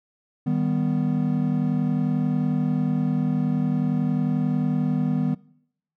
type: chord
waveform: triangle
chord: Eb augmented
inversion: none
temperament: equal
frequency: 155.56 / 196 / 246.9 Hz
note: Eb3 / G3 / B3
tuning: 0 / 0 / 0 cents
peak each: -22 / -25 / -22 dBFS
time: 0.46-5.35 s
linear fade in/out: 10 ms
effects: noise-tail reverb RT60 0.7 s tail -22 dB re dry